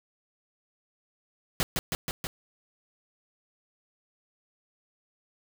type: noise with echo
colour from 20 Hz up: pink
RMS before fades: -26 dBFS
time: 1.6-1.63 s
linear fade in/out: 0 ms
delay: 160 ms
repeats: 4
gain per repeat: -2 dB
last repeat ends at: 2.27 s
effects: none